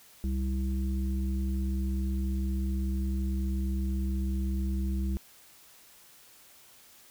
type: harmonic tone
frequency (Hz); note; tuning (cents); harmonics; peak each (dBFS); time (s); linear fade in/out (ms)
65.41; C2; 0; 1 / 3 / 5; -28 / -34 / -41; 0.24-5.17; 0
effects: white hiss -56 dBFS RMS until 7.1 s